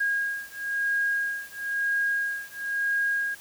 sine beating tone pair, 1631 / 1632 Hz, G#6 / G#6, -32 / -31 cents, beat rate 1 Hz, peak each -28 dBFS, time 0-3.35 s, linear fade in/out 10 ms, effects white hiss -48 dBFS RMS until 3.4 s

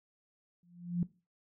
sine tone with exponential growth, 174.61 Hz, F3, in tune, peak -25 dBFS, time 0.63-1.03 s, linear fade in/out 2 ms, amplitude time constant 86 ms, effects noise-tail reverb RT60 0.3 s tail -19 dB re dry

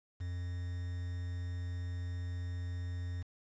triangle tone with quantisation, 88.5 Hz, F2, 23 cents sharp, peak -34 dBFS, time 0.2-3.23 s, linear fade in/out 10 ms, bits 9, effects resampled to 16000 Hz

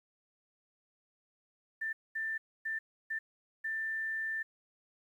sine tone bursts at uneven times, 1780 Hz, A6, 20 cents sharp, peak -33 dBFS, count 5, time 1.81-1.93 / 2.15-2.38 / 2.65-2.79 / 3.1-3.19 / 3.64-4.43 s, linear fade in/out 10 ms, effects 11-bit

